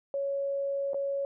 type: tone with dropouts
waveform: sine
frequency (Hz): 556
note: C#5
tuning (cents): +5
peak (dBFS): -28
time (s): 0.14-1.25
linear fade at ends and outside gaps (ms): 1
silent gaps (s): 0.934-0.944
effects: none